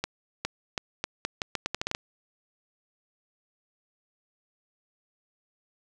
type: accelerating click train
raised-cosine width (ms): 0.2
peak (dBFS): -11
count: 13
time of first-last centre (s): 0.04-1.949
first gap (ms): 410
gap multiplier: 0.8
effects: none